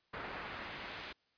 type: noise with band-pass filter sweep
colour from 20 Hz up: brown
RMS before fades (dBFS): -45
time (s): 0.13-1.13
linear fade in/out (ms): 10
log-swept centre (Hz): 1500 to 2900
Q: 1
effects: white hiss -75 dBFS RMS until 1.37 s + resampled to 11025 Hz